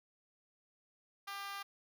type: tone with high-pass filter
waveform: 5% pulse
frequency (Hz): 398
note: G4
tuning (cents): +26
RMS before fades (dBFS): -44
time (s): 1.27-1.63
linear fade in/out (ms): 10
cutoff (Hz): 1000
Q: 5.8
effects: none